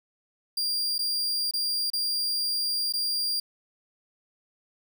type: tone with dropouts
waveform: 40% pulse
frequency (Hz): 4776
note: D8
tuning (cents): +28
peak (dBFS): -24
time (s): 0.57-3.4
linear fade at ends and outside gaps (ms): 5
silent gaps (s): 0.982-0.99 / 1.511-1.536 / 1.902-1.933 / 2.925-2.936
effects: none